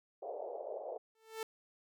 white band-pass noise, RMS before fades -43 dBFS, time 0.22-0.98 s, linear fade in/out 10 ms, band 430 to 700 Hz, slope 48 dB/octave
sawtooth tone with exponential growth, 443.4 Hz, A4, 13 cents sharp, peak -32 dBFS, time 1.15-1.43 s, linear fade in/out 2 ms, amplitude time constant 59 ms
effects none

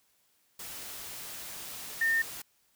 sine tone in noise, 1818 Hz, A#6, 44 cents flat, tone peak -24 dBFS, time 2.01-2.22 s, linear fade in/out 5 ms, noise white, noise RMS -42 dBFS, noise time 0.59-2.42 s, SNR +15 dB, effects white hiss -70 dBFS RMS until 2.75 s

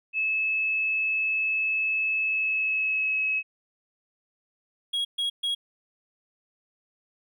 sine tone with pitch glide, 2600 to 2569 Hz, E7 to E7, -24 to -45 cents, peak -23 dBFS, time 0.13-3.43 s, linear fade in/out 50 ms, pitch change -21 cents, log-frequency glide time 2.22-3.23 s
triangle tone bursts, 3305 Hz, G#7, 9 cents flat, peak -23 dBFS, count 3, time 4.93-5.55 s, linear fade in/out 10 ms, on 120 ms, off 130 ms
effects none

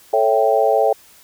sine chord, A dominant seventh, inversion none, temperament equal, 440 / 554.4 / 659.3 / 784 Hz, A4 / C#5 / E5 / G5, 0 / 0 / 0 / 0 cents, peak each -18 dBFS, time 0.13-0.93 s, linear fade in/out 5 ms, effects white hiss -48 dBFS RMS until 1.23 s

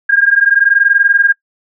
sine tone pair together, 1609.4 / 1630 Hz, G6 / G#6, +45 / -33 cents, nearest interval unison, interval 22 cents, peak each -10 dBFS, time 0.09-1.33 s, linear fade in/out 10 ms, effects noise-tail reverb RT60 0.1 s tail -23 dB re dry

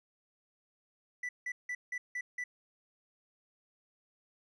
triangle tone bursts, 1975.5 Hz, B6, in tune, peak -33 dBFS, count 6, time 1.23-2.44 s, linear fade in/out 5 ms, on 60 ms, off 170 ms, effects resampled to 22050 Hz

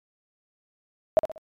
sine tone with echo, 632 Hz, D#5, 27 cents sharp, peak -13 dBFS, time 1.17-1.19 s, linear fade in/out 0 ms, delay 63 ms, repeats 3, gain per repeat -9 dB, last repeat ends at 1.379 s, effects MP3 96 kbps

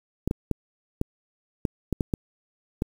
clicks, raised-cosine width 3 ms, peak -11 dBFS, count 9, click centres 0.276 / 0.311 / 0.513 / 1.014 / 1.652 / 1.927 / 2.008 / 2.138 / 2.821 s, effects 7-bit

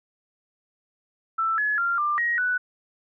sine tone with pitch steps, 1328 / 1700 / 1387 / 1190 / 1889 / 1485 Hz, E6 / G#6 / F6 / D6 / A#6 / F#6, +12 / +40 / -12 / +22 / +22 / +6 cents, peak -21 dBFS, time 1.38-2.58 s, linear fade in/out 10 ms, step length 200 ms, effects none

